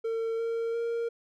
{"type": "tone with pitch steps", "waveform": "triangle", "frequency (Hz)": [453.5, 459.3, 465.2], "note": ["A#4", "A#4", "A#4"], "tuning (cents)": [-48, -26, -4], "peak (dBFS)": -26, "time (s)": [0.04, 1.09], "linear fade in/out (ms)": 10, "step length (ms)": 350, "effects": []}